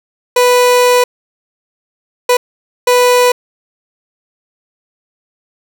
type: tone bursts at uneven times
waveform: 30% pulse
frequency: 493.7 Hz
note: B4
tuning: 1 cent flat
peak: -4 dBFS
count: 3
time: 0.36-1.04 / 2.29-2.37 / 2.87-3.32 s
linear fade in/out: 5 ms
effects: none